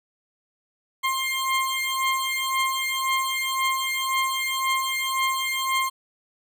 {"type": "beating tone pair", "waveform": "20% pulse", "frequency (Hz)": [1058, 1059.9], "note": ["C6", "C6"], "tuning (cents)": [19, 22], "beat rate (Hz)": 1.9, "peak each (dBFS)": -21, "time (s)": [1.03, 5.9], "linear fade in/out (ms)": 20, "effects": []}